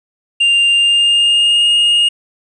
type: tone with pitch glide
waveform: triangle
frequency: 2794 to 2849 Hz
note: F7 to F7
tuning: 0 to +34 cents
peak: -7 dBFS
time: 0.4-2.09 s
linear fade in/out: 10 ms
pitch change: +34 cents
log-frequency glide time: 0.71-1.68 s
effects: resampled to 24000 Hz + 8-bit